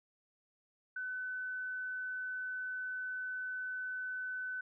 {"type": "tone", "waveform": "sine", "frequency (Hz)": 1508, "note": "F#6", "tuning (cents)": 32, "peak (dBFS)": -37, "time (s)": [0.96, 4.61], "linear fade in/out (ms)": 5, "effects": []}